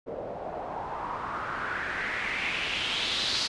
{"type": "noise with low-pass filter sweep", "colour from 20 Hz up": "white", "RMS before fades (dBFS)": -32, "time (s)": [0.06, 3.48], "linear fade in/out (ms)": 20, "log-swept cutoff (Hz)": [540, 4500], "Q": 3.6, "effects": ["resampled to 24000 Hz"]}